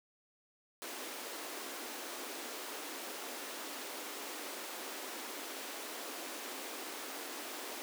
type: high-pass noise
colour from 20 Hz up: pink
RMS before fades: -44 dBFS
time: 0.82-7.82 s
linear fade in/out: 0 ms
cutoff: 260 Hz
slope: 48 dB/octave
effects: none